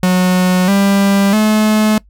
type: tone with pitch steps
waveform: 45% pulse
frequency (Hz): 182.8 / 198.2 / 214.9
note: F#3 / G3 / A3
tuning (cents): -21 / +19 / -41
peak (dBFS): -9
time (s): 0.03-1.98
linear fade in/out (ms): 2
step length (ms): 650
effects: noise-tail reverb RT60 0.1 s tail -22 dB re dry + added 50 Hz sine -43 dBFS peak until 2.09 s